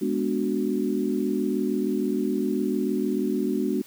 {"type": "chord", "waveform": "sine", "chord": "G# half-diminished seventh", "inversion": "none", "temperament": "equal", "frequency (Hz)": [207.7, 246.9, 293.7, 370], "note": ["G#3", "B3", "D4", "F#4"], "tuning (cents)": [0, 0, 0, 0], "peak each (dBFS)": -28, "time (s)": [0.01, 3.82], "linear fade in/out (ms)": 10, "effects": ["white hiss -50 dBFS RMS until 3.86 s"]}